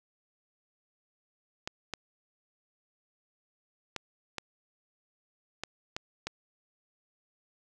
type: clicks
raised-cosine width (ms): 0.2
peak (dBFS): -17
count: 7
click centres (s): 1.675 / 1.937 / 3.963 / 4.383 / 5.636 / 5.965 / 6.27
effects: none